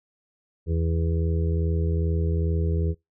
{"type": "harmonic tone", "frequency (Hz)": 82.41, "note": "E2", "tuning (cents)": 0, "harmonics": [1, 2, 4, 5, 6], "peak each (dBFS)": [-22, -29, -36, -33, -38], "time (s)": [0.66, 2.95], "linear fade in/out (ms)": 50, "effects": ["noise-tail reverb RT60 0.2 s tail -25 dB re dry"]}